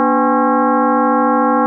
sine tone with frequency modulation, 292.8 Hz, D4, 5 cents flat, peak -10 dBFS, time 0-1.66 s, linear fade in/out 0 ms, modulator 266 Hz, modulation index 3.8, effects none

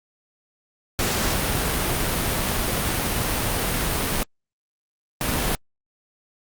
pink noise bursts at uneven times, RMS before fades -23 dBFS, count 2, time 0.99-4.23 / 5.21-5.55 s, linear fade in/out 0 ms, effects Opus 48 kbps

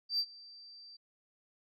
sine tone with ADSR envelope, 4675 Hz, D8, 9 cents flat, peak -26 dBFS, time 0.09-0.97 s, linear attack 100 ms, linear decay 60 ms, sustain -24 dB, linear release 13 ms, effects tanh soft clip ceiling -25 dBFS

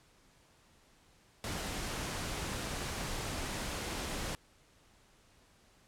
pink noise, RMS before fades -38 dBFS, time 1.44-4.35 s, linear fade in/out 0 ms, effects pink hiss -65 dBFS RMS until 5.87 s + low-pass 10000 Hz 12 dB/octave

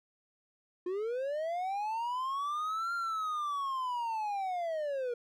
triangle linear two-way sweep, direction up then down, 349.2 to 1396.9 to 470.1 Hz, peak -30 dBFS, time 0.86-5.14 s, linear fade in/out 5 ms, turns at 2.94 s, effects none

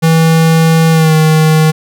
square tone with pitch glide, 162.5 to 156.96 Hz, E3 to D#3, -24 to +15 cents, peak -6 dBFS, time 0.02-1.72 s, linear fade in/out 20 ms, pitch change -61 cents, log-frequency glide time 0.91-1.14 s, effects none

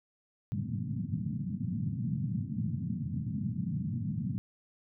pink band-pass noise, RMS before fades -34 dBFS, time 0.52-4.38 s, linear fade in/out 0 ms, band 100 to 230 Hz, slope 48 dB/octave, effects none

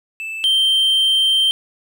triangle tone pair in turn, 2637 / 3136 Hz, E7 / G7, 0 / 0 cents, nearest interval minor third, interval 300 cents, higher second, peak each -23 / -11 dBFS, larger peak second, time 0.2-0.44 / 0.44-1.51 s, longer second, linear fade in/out 0 ms, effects none

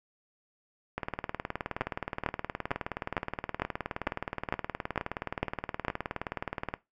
two click trains, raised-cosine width 0.5 ms, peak -17 / -12 dBFS, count 111 / 10, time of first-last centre 0.98-6.739 / 1.81-5.882 s, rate 19.1 / 2.21 Hz, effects noise-tail reverb RT60 0.2 s tail -18 dB re dry

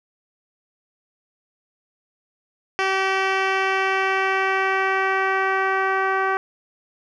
10% pulse tone with low-pass filter sweep, 383.9 Hz, G4, 36 cents flat, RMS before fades -21 dBFS, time 2.79-6.37 s, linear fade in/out 0 ms, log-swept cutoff 3700 to 1500 Hz, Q 1.3, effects none

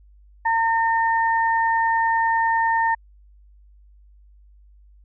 sine tone pair together, 910 / 1820 Hz, A#5 / A#6, -42 / -42 cents, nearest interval octave, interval 1200 cents, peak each -18 / -23 dBFS, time 0.45-2.95 s, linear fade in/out 10 ms, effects added 50 Hz sine -48 dBFS peak until 5.04 s

